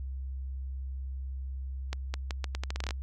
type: accelerating click train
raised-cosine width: 0.2 ms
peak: -17 dBFS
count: 13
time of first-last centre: 1.93-2.908 s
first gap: 210 ms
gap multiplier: 0.8
effects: added 66 Hz sine -34 dBFS peak until 3.02 s